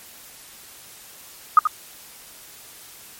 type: tone with echo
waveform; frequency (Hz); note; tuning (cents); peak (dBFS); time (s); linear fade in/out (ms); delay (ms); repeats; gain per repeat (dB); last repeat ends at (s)
sine; 1244.5; D#6; 0; -6; 1.57-1.59; 2; 82; 1; -9; 1.672
effects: white hiss -44 dBFS RMS until 3.19 s + MP3 64 kbps

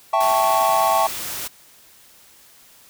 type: chord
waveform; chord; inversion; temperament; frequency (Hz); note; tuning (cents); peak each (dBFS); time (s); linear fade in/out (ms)
triangle; A dominant seventh; second; equal with one note detuned; 661.2 / 784 / 880 / 1108.7; E5 / G5 / A5 / C#6; +5 / 0 / 0 / 0; -19; 0.13-1.07; 5
type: noise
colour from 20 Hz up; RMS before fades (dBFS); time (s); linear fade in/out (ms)
white; -29; 0.2-1.48; 10
effects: white hiss -50 dBFS RMS until 2.89 s

